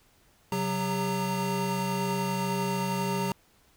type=tone cluster; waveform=square; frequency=133.5 / 186.4 / 402.4 / 922 Hz; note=C3 / F#3 / G4 / A#5; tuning=+35 / +13 / +45 / -19 cents; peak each=-36 / -31 / -36 / -33 dBFS; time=0.52-3.32 s; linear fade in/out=2 ms; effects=pink hiss -63 dBFS RMS until 3.76 s